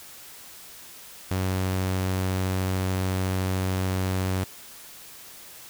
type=tone; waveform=sawtooth; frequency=93.7 Hz; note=F#2; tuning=22 cents sharp; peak=-20 dBFS; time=1.31-4.44 s; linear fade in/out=0 ms; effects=white hiss -45 dBFS RMS until 5.69 s